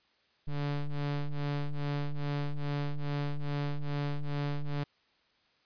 square ring-modulated tone, 72 Hz, D2, 34 cents flat, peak -28 dBFS, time 0.47-4.84 s, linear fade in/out 10 ms, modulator 73.2 Hz, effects white hiss -69 dBFS RMS until 5.65 s + resampled to 11025 Hz

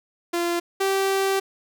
sawtooth tone pair in turn, 344.4 / 388.5 Hz, F4 / G4, -24 / -16 cents, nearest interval major second, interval 208 cents, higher second, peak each -18 / -16 dBFS, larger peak second, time 0.33-0.6 / 0.8-1.4 s, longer second, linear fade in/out 10 ms, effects none

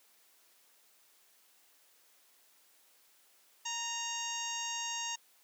harmonic tone with a mistuned harmonic, 934 Hz, A#5, 3 cents sharp, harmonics 1 / 2 / 3 / 4 / 5 / 6 / 7 / 8, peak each -42 / -46 / -41 / -46 / -51 / -46 / -40 / -48 dBFS, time 3.65-5.16 s, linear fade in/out 10 ms, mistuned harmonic 2, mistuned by -26 cents, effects white hiss -66 dBFS RMS until 5.43 s + high-pass 300 Hz 12 dB/octave

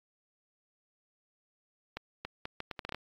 accelerating click train, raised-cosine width 0.3 ms, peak -21 dBFS, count 10, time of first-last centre 1.97-2.946 s, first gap 280 ms, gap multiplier 0.73, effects AAC 32 kbps

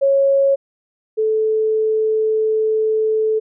sine tone pair in turn, 550 / 436.5 Hz, C#5 / A4, -14 / -14 cents, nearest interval major third, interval 400 cents, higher first, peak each -11 / -14 dBFS, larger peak first, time 0.01-0.56 / 1.17-3.4 s, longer second, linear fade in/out 20 ms, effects none

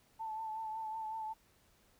sine tone with vibrato, 880 Hz, A5, in tune, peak -38 dBFS, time 0.19-1.34 s, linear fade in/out 20 ms, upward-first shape triangle, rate 5.4 Hz, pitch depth 38 cents each way, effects pink hiss -69 dBFS RMS until 1.99 s

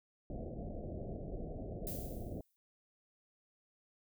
pink low-pass noise, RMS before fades -43 dBFS, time 0.3-2.41 s, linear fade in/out 2 ms, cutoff 710 Hz, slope 96 dB/octave
violet noise with exponential decay, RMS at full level -42 dBFS, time 1.87-2.56 s, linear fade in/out 0 ms, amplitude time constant 150 ms
effects none

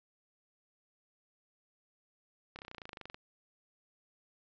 slowing click train, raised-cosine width 0.3 ms, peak -29 dBFS, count 17, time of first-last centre 2.56-3.145 s, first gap 29 ms, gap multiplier 1.03, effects resampled to 16000 Hz

